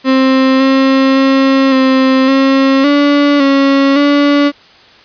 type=tone with pitch steps; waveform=35% pulse; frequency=263.5 / 267.4 / 269 / 263 / 269.6 / 287.6 / 274.9 / 287.2 Hz; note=C4 / C4 / C4 / C4 / C#4 / D4 / C#4 / D4; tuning=+12 / +38 / +48 / +9 / -48 / -36 / -14 / -39 cents; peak=-5 dBFS; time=0.04-4.52 s; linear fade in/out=50 ms; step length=560 ms; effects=white hiss -41 dBFS RMS until 5.04 s + resampled to 11025 Hz